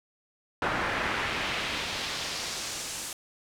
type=noise with band-pass filter sweep; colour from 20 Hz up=brown; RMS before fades=-32 dBFS; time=0.62-3.13 s; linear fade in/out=2 ms; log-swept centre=1400 to 8700 Hz; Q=1.2; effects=none